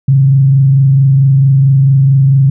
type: tone with frequency modulation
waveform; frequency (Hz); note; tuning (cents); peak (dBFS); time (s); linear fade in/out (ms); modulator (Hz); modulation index
sine; 135.9; C#3; -34; -4; 0.08-2.5; 5; 24.5; 0.29
effects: none